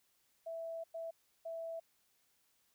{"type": "tone bursts at uneven times", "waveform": "sine", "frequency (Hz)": 659.3, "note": "E5", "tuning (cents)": 0, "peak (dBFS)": -40, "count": 3, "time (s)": [[0.46, 0.84], [0.94, 1.11], [1.45, 1.8]], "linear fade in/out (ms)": 10, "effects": ["white hiss -75 dBFS RMS until 2.74 s"]}